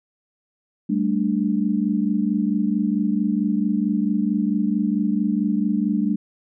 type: chord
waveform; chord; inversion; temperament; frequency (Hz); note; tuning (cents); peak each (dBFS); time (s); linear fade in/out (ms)
sine; G suspended second; none; just; 196 / 220.5 / 294; G3 / A3 / D4; 0 / +4 / +2; -22 / -22 / -24; 0.89-6.16; 10
effects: none